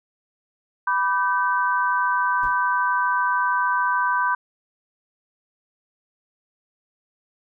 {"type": "chord", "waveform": "sine", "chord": "G major", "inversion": "first", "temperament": "equal with one note detuned", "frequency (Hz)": [987.8, 1174.7, 1540.2], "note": ["B5", "D6", "G6"], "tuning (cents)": [0, 0, -31], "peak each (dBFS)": [-21, -26, -23], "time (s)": [0.87, 4.35], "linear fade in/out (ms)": 5}
{"type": "noise with exponential decay", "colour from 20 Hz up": "brown", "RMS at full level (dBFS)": -35, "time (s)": [2.43, 2.66], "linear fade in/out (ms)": 1, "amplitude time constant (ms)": 50}
{"effects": []}